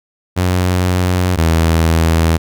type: tone pair in turn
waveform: sawtooth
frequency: 90.7 / 81.8 Hz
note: F#2 / E2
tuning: -34 / -13 cents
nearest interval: major second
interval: 179 cents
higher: first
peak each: -8 / -6 dBFS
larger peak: second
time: 0.36-1.37 / 1.37-2.38 s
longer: neither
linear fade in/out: 20 ms
effects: none